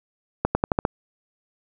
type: accelerating click train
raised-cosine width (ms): 1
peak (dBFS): -5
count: 6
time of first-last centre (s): 0.45-0.851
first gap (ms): 100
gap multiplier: 0.89
effects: none